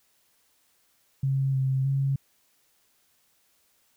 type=tone with pitch steps; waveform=sine; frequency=135.4 / 132.9 / 136.8 Hz; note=C#3 / C3 / C#3; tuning=-40 / +27 / -23 cents; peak=-22 dBFS; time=1.23-2.16 s; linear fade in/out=5 ms; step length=310 ms; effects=white hiss -67 dBFS RMS until 3.96 s